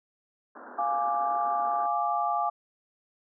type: band-pass noise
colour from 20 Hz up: white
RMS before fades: -45 dBFS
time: 0.55-1.87 s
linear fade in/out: 10 ms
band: 220 to 1600 Hz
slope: 96 dB/octave
type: chord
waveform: sine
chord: D diminished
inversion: first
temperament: equal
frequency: 698.5 / 830.6 / 1174.7 Hz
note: F5 / Ab5 / D6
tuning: 0 / 0 / 0 cents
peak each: -29 dBFS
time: 0.78-2.5 s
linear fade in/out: 10 ms
effects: none

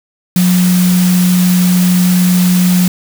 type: tone in noise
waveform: sine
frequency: 180.5 Hz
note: F#3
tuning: 43 cents flat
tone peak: -7 dBFS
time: 0.36-2.88 s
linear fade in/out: 2 ms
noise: white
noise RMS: -20 dBFS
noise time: 0.36-2.88 s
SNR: +10 dB
effects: none

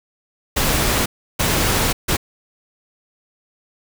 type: noise bursts at uneven times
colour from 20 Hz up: pink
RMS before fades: -18 dBFS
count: 3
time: 0.56-1.06 / 1.39-1.93 / 2.08-2.17 s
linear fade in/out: 10 ms
effects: none

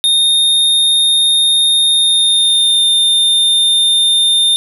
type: tone with pitch glide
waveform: square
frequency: 3677 to 3620 Hz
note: A#7 to A7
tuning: -24 to +48 cents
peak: -9 dBFS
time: 0.04-4.56 s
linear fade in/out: 0 ms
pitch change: -28 cents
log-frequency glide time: 1.86-2.85 s
effects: none

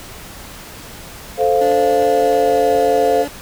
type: chord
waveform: sine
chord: F major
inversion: first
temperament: equal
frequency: 440 / 523.3 / 698.5 Hz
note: A4 / C5 / F5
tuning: 0 / 0 / 0 cents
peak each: -16 dBFS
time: 1.37-3.26 s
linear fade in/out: 50 ms
type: click train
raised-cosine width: 0.3 ms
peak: -18 dBFS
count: 4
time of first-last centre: 1.41-2.33 s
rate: 3.26 Hz
type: tone with pitch glide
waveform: 25% pulse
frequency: 290.8 to 287.3 Hz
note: D4 to D4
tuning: -17 to -38 cents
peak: -20 dBFS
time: 1.61-3.28 s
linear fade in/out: 5 ms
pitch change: -21 cents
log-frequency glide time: 2-2.73 s
effects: pink hiss -35 dBFS RMS until 3.41 s

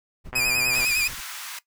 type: noise with tremolo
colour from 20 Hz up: brown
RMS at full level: -37 dBFS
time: 0.24-1.21 s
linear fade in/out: 20 ms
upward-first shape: triangle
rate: 9.5 Hz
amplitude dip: 95%
type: click train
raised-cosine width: 0.5 ms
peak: -19 dBFS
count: 66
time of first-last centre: 0.33-0.846 s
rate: 126 Hz
type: tone with vibrato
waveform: sawtooth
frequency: 2457 Hz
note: D#7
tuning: 22 cents flat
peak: -17 dBFS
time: 0.35-1.08 s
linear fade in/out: 10 ms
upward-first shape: sine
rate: 9.9 Hz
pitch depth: 66 cents each way
type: high-pass noise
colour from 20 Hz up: pink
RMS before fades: -36 dBFS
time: 0.73-1.59 s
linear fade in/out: 5 ms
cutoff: 1100 Hz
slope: 24 dB/octave
effects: noise-tail reverb RT60 0.1 s tail -17 dB re dry

